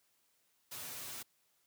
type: noise with comb filter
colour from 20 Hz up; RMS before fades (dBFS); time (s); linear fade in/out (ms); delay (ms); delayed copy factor
white; -45; 0.71-1.23; 10; 8.1; +1
effects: white hiss -75 dBFS RMS until 1.66 s + high-pass 60 Hz 12 dB/octave